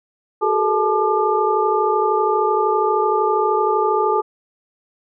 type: tone cluster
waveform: sine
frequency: 376.7 / 427.6 / 460.4 / 865 / 1199 Hz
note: F#4 / A4 / A#4 / A5 / D6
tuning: +31 / -49 / -22 / -30 / +36 cents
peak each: -23 / -19 / -28 / -20 / -21 dBFS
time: 0.41-4.22 s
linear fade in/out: 20 ms
effects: none

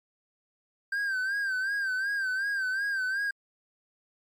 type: tone with vibrato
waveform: triangle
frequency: 1574 Hz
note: G6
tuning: 7 cents sharp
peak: -25 dBFS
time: 0.92-3.31 s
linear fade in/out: 5 ms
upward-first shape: sine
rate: 2.7 Hz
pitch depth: 79 cents each way
effects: MP3 96 kbps

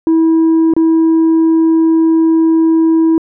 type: tone with dropouts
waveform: sine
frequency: 324.8 Hz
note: E4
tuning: 26 cents flat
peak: -4 dBFS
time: 0.07-3.18 s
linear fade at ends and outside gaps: 1 ms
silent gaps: 0.737-0.765 s
effects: tanh soft clip ceiling -6 dBFS

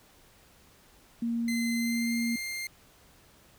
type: tone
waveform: sine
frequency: 233.1 Hz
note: A#3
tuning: in tune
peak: -27 dBFS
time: 1.22-2.36 s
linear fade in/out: 5 ms
type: tone with pitch glide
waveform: sawtooth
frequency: 2061 to 2107 Hz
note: C7 to C7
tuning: -27 to +12 cents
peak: -30 dBFS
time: 1.48-2.67 s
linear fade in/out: 2 ms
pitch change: +39 cents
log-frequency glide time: 1.75-2.15 s
effects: pink hiss -59 dBFS RMS until 3.58 s

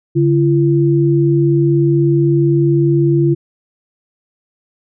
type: tone pair together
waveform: sine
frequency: 142.74 / 339.5 Hz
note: D3 / F4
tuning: -49 / -49 cents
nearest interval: octave + minor third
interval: 1500 cents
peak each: -12 dBFS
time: 0.15-3.35 s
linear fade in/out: 20 ms
effects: none

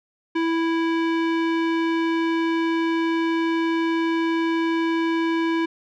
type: tone with low-pass filter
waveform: square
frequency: 329.6 Hz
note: E4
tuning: in tune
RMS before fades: -22 dBFS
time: 0.35-5.66 s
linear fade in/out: 10 ms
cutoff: 2600 Hz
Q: 1.2
effects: none

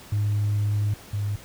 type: tone pair in turn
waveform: sine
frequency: 103.83 / 102.52 Hz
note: G#2 / G#2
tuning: 0 / -22 cents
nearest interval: unison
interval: 22 cents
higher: first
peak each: -19 / -23 dBFS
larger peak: first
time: 0.12-0.94 / 1.13-1.36 s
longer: first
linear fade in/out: 5 ms
effects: tanh soft clip ceiling -18 dBFS + pink hiss -46 dBFS RMS until 1.44 s

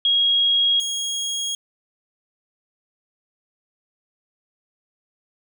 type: tone pair in turn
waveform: sine / 25% pulse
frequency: 3288 / 3288 Hz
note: G#7 / G#7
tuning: -18 / -18 cents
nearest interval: unison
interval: 0 cents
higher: neither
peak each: -15 / -20 dBFS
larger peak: first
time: 0.05-0.8 / 0.8-1.55 s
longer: neither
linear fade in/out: 2 ms
effects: none

